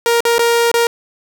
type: tone with dropouts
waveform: sawtooth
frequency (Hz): 468.6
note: A#4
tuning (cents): +9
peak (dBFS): -7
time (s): 0.06-0.87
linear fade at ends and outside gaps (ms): 1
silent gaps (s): 0.205-0.252 / 0.382-0.392 / 0.715-0.741
effects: none